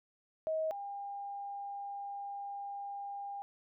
sine tone pair in turn, 634 / 803 Hz, D#5 / G5, +32 / +41 cents, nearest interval major third, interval 409 cents, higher second, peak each -31 / -39 dBFS, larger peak first, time 0.47-0.71 / 0.71-3.42 s, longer second, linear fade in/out 0 ms, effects none

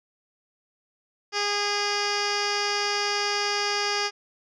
10% pulse tone with low-pass filter, 409.8 Hz, G#4, 23 cents flat, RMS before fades -26 dBFS, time 1.32-4.11 s, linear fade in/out 50 ms, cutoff 4800 Hz, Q 7.5, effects none

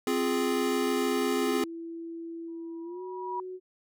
square chord, F minor, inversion second, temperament equal, 261.6 / 349.2 / 415.3 Hz, C4 / F4 / Ab4, 0 / 0 / 0 cents, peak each -30 / -32 / -30 dBFS, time 0.07-1.64 s, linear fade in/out 2 ms
sine tone with pitch glide, 332.8 to 369.3 Hz, E4 to F#4, +17 to -3 cents, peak -36 dBFS, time 1.4-3.6 s, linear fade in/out 50 ms, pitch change +180 cents, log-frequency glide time 2.83-3.02 s
sine tone with exponential growth, 967 Hz, B5, 37 cents flat, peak -29 dBFS, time 2.48-3.4 s, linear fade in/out 2 ms, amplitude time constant 200 ms
effects none

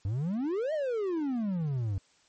triangle exponential two-way sweep, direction up then down, 92.5 to 644 to 92.5 Hz, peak -26 dBFS, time 0.05-1.98 s, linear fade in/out 0 ms, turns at 0.73 s, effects white hiss -65 dBFS RMS until 2.28 s + MP3 32 kbps

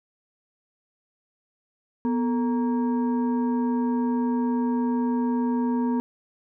sine tone with frequency modulation, 245.4 Hz, B3, 11 cents flat, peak -21 dBFS, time 2.05-6 s, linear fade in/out 0 ms, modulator 691 Hz, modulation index 0.56, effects none

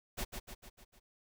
pink noise with echo, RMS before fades -37 dBFS, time 0.17-0.25 s, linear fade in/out 20 ms, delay 150 ms, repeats 5, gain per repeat -5 dB, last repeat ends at 1 s, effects none

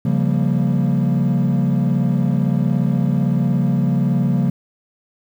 triangle chord, G half-diminished seventh, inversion second, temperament equal with one note detuned, 138.59 / 174.61 / 196 / 232.4 Hz, Db3 / F3 / G3 / Bb3, 0 / 0 / 0 / -5 cents, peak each -16 / -17 / -19 / -19 dBFS, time 0.05-4.5 s, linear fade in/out 5 ms, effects tanh soft clip ceiling -7 dBFS + 8-bit

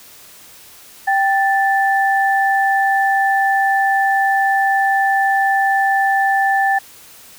sine tone pair together, 784 / 1760 Hz, G5 / A6, 0 / 0 cents, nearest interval octave + major second, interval 1400 cents, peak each -14 / -17 dBFS, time 1.07-6.79 s, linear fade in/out 10 ms, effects white hiss -42 dBFS RMS until 7.38 s

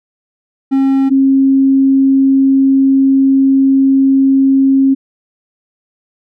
triangle / sine tone pair in turn, 270 / 270 Hz, C#4 / C#4, -45 / -45 cents, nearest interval unison, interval 0 cents, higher neither, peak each -6 dBFS, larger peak neither, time 0.71-1.1 / 1.1-4.95 s, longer second, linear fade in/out 20 ms, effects none

